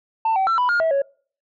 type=tone with pitch steps; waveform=sine; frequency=893 / 767 / 1344 / 990 / 1419 / 649 / 555 Hz; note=A5 / G5 / E6 / B5 / F6 / E5 / C#5; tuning=+25 / -38 / +33 / +4 / +27 / -27 / +2 cents; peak=-14 dBFS; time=0.25-1.02 s; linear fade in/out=5 ms; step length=110 ms; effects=noise-tail reverb RT60 0.5 s tail -26 dB re dry + tanh soft clip ceiling -15 dBFS